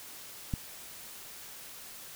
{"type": "click", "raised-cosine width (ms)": 5, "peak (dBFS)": -18, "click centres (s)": 0.538, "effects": ["white hiss -47 dBFS RMS until 2.15 s"]}